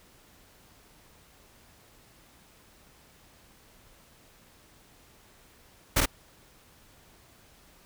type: noise with echo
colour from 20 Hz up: pink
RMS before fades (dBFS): -22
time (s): 5.96-6.01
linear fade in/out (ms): 10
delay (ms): 49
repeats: 1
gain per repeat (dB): -2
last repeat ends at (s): 6.059
effects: pink hiss -58 dBFS RMS until 7.85 s